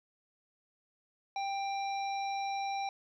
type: harmonic tone with a mistuned harmonic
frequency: 789 Hz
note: G5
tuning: 11 cents sharp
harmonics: 1 / 3 / 5 / 7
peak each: -33 / -43 / -47 / -50 dBFS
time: 1.36-2.89 s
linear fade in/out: 2 ms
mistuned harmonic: 7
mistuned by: +25 cents
effects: 12-bit